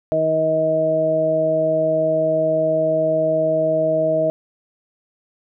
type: harmonic tone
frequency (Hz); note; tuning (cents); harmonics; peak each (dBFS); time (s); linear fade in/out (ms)
158.5; D#3; +32; 1 / 2 / 3 / 4; -28 / -26 / -26 / -16; 0.12-4.3; 0
effects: none